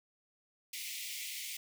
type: high-pass noise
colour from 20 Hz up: pink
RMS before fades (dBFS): -42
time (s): 0.73-1.57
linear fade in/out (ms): 5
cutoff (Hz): 2000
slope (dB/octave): 96
effects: none